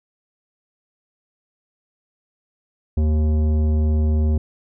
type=tone with tanh clipping; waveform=triangle; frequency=76.9 Hz; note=D#2; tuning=20 cents flat; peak=-17 dBFS; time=2.97-4.38 s; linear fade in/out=5 ms; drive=17 dB; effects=none